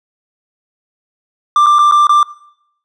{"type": "tone with dropouts", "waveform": "triangle", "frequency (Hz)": 1183, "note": "D6", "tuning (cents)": 12, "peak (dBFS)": -4, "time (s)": [1.56, 2.23], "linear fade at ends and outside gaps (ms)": 2, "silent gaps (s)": [[1.662, 1.666], [1.786, 1.79], [1.913, 1.921], [2.07, 2.093]], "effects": ["noise-tail reverb RT60 0.7 s tail -19 dB re dry", "resampled to 24000 Hz"]}